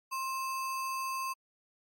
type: tone with sample-and-hold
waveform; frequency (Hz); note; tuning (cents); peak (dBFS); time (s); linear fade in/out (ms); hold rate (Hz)
sine; 1057; C6; +17; -32; 0.11-1.34; 20; 3675
effects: MP3 64 kbps